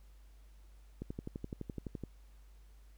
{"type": "click train", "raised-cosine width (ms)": 3, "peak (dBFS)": -27, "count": 13, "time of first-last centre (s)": [1.02, 2.037], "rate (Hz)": 11.8, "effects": ["added 50 Hz sine -55 dBFS peak until 2.97 s", "pink hiss -71 dBFS RMS until 2.97 s"]}